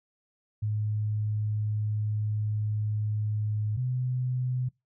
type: tone pair in turn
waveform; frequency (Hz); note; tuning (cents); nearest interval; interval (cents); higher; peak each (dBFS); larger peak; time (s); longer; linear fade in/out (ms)
sine; 106.3 / 126.41; G#2 / B2; +41 / +41; minor third; 300; second; -26; neither; 0.62-3.77 / 3.77-4.69; first; 10
effects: noise-tail reverb RT60 0.2 s tail -23 dB re dry